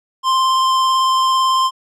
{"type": "tone with vibrato", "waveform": "square", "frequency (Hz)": 1046.5, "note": "C6", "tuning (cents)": 0, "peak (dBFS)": -13, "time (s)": [0.23, 1.71], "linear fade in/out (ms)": 50, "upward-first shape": "triangle", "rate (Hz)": 18, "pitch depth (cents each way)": 13, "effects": ["low-pass 7000 Hz 12 dB/octave"]}